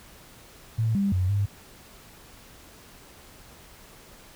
sine tone with pitch steps, 112 / 198.9 / 92 / 100.7 Hz, A2 / G3 / F#2 / G2, +31 / +25 / -9 / +47 cents, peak -21 dBFS, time 0.78-1.46 s, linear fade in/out 10 ms, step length 170 ms, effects pink hiss -50 dBFS RMS until 4.35 s

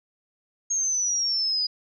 sine exponential sweep, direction down, 6540 to 4900 Hz, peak -22 dBFS, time 0.7-1.67 s, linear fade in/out 10 ms, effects none

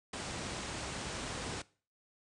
pink low-pass noise, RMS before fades -40 dBFS, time 0.13-1.62 s, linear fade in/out 5 ms, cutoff 9300 Hz, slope 96 dB/octave, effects noise-tail reverb RT60 0.4 s tail -21 dB re dry + high-pass 60 Hz 12 dB/octave

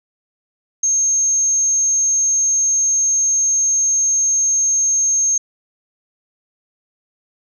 sine tone, 6420 Hz, G8, 40 cents sharp, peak -13 dBFS, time 0.83-5.38 s, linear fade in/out 5 ms, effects none

